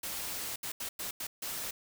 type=noise bursts at uneven times; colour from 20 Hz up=white; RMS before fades=-38 dBFS; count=6; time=0.03-0.56 / 0.63-0.72 / 0.8-0.89 / 0.99-1.11 / 1.2-1.27 / 1.42-1.71 s; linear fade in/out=5 ms; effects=none